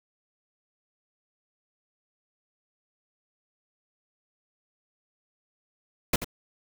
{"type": "noise with echo", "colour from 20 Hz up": "pink", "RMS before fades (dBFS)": -22, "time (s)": [6.13, 6.16], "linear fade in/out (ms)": 5, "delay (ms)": 85, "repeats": 1, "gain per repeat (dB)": -11, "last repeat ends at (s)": 6.245, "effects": []}